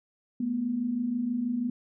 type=tone pair together; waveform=sine; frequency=217.9 / 244.1 Hz; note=A3 / B3; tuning=-17 / -20 cents; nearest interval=major second; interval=197 cents; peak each=-34 / -27 dBFS; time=0.4-1.7 s; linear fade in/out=5 ms; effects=none